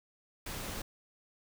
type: noise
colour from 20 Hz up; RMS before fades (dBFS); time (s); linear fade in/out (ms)
pink; -40; 0.46-0.82; 5
effects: none